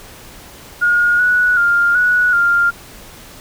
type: tone with pitch steps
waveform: sine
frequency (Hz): 1431 / 1470 / 1402 / 1467 / 1398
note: F6 / F#6 / F6 / F#6 / F6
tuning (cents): +42 / -12 / +6 / -15 / +1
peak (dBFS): -10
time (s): 0.81-2.71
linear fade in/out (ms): 20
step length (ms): 380
effects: pink hiss -38 dBFS RMS until 3.4 s